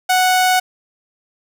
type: tone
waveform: sawtooth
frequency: 739 Hz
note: F#5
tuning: 2 cents flat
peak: -8 dBFS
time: 0.09-0.6 s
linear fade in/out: 10 ms
effects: none